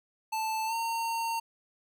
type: tone with pitch glide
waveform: square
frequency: 880 to 915.3 Hz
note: A5 to A#5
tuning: 0 to -32 cents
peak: -30 dBFS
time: 0.32-1.4 s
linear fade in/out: 10 ms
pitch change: +68 cents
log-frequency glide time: 0.66-0.74 s
effects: none